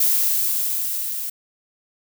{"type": "noise with level ramp", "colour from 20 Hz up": "violet", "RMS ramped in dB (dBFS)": [-17, -28], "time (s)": [0, 1.3], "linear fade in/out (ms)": 5, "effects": []}